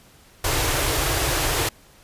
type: band-stop noise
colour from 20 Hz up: pink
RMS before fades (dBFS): -22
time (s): 0.44-1.69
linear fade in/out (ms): 5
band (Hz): 150 to 280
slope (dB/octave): 96
effects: pink hiss -52 dBFS RMS until 2.03 s + resampled to 32000 Hz